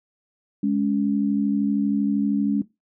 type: tone pair together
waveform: sine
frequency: 207.7 / 280.5 Hz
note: G#3 / C#4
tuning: 0 / +21 cents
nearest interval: perfect fourth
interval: 521 cents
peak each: -21 / -22 dBFS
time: 0.63-2.62 s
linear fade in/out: 5 ms
effects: noise-tail reverb RT60 0.2 s tail -18 dB re dry